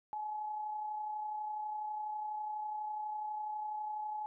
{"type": "tone with amplitude modulation", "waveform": "sine", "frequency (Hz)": 850, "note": "G#5", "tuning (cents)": 40, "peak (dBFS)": -35, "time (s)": [0.13, 4.26], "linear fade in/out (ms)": 0, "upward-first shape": "sine", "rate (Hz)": 32.1, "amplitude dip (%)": 35, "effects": []}